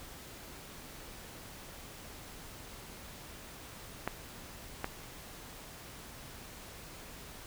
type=clicks; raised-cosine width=0.5 ms; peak=-17 / -18 dBFS; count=2; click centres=4.076 / 4.844 s; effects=pink hiss -49 dBFS RMS until 7.46 s